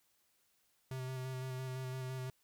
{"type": "tone with vibrato", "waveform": "square", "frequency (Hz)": 129.6, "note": "C3", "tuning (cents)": -16, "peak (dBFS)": -40, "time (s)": [0.91, 2.3], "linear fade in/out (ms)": 2, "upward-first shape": "square", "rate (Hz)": 5.9, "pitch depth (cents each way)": 16, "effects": ["white hiss -75 dBFS RMS until 2.43 s"]}